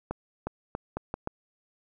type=accelerating click train; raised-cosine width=1 ms; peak=-17 dBFS; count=6; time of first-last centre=0.11-1.274 s; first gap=360 ms; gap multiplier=0.78; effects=none